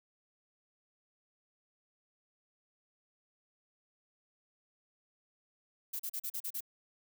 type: noise bursts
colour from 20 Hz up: violet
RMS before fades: -38 dBFS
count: 7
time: 5.93-6.607 s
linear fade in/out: 10 ms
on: 65 ms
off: 37 ms
effects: none